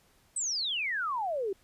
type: exponential sweep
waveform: sine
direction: down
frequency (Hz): 8410 to 370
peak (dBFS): -29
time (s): 0.36-1.53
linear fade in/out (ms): 5
effects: pink hiss -65 dBFS RMS until 1.63 s + resampled to 32000 Hz